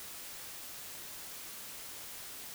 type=silence; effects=white hiss -46 dBFS RMS until 2.54 s